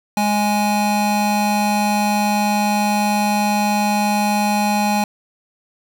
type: tone pair together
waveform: square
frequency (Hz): 207.7 / 830.8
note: G#3 / G#5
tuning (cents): 0 / 0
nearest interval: 2 octaves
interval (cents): 2400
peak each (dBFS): -19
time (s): 0.17-5.04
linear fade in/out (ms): 2
effects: none